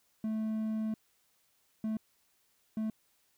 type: tone bursts at uneven times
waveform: triangle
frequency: 218.5 Hz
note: A3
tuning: 12 cents flat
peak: -29 dBFS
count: 3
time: 0.24-0.94 / 1.84-1.97 / 2.77-2.9 s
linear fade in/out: 2 ms
effects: white hiss -72 dBFS RMS until 3.37 s